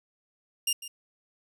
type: tone with echo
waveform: 15% pulse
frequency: 2811 Hz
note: F7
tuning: 11 cents sharp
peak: -17 dBFS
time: 0.67-0.73 s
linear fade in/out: 5 ms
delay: 150 ms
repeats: 1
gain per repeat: -14 dB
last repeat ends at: 0.88 s
effects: none